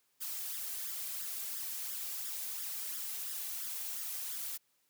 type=noise with flanger; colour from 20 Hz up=blue; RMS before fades=-40 dBFS; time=0.2-4.58 s; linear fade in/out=20 ms; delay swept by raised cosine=0.57 to 2.57 ms; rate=2.9 Hz; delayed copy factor=+0.7; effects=white hiss -75 dBFS RMS until 4.89 s + high-pass 100 Hz 12 dB/octave